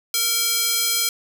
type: tone with high-pass filter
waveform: square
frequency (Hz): 460.8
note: A#4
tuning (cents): -20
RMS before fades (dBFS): -21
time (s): 0.14-1.09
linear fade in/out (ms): 2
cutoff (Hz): 4100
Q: 0.76
effects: none